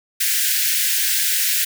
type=high-pass noise; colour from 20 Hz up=white; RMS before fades=-19 dBFS; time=0.2-1.65 s; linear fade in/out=10 ms; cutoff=1500 Hz; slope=96 dB/octave; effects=none